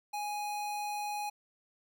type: tone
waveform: square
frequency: 830.6 Hz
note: G#5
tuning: in tune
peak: -35 dBFS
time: 0.13-1.3 s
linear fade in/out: 10 ms
effects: none